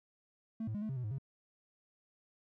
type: tone with pitch steps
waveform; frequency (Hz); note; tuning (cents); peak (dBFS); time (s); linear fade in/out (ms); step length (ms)
triangle; 223.1 / 109.1 / 206.6 / 216.9 / 133.8 / 124.6 / 105.6 / 135.5; A3 / A2 / G#3 / A3 / C3 / B2 / G#2 / C#3; +24 / -14 / -9 / -25 / +39 / +16 / +29 / -39; -33; 0.6-1.184; 5; 73
effects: tanh soft clip ceiling -30 dBFS